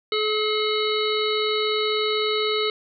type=harmonic tone with a mistuned harmonic; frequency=428.1 Hz; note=A4; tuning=47 cents flat; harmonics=1 / 3 / 5 / 7 / 9 / 10; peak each=-23 / -29 / -30 / -31 / -28 / -32 dBFS; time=0.12-2.7 s; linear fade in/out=2 ms; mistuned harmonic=10; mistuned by=+25 cents; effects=none